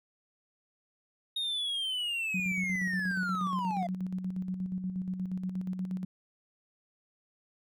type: linear sweep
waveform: triangle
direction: down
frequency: 3735 to 671 Hz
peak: -29 dBFS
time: 1.36-3.87 s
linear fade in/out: 5 ms
type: tone with tremolo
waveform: sine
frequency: 185 Hz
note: F#3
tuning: in tune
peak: -30 dBFS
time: 2.34-6.05 s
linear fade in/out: 5 ms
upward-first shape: square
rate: 8.4 Hz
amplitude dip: 50%
effects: none